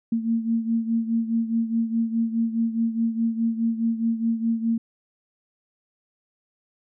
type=beating tone pair; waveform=sine; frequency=227.2 / 232 Hz; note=A#3 / A#3; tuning=-44 / -8 cents; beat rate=4.8 Hz; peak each=-22 / -27 dBFS; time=0.12-4.78 s; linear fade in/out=5 ms; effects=none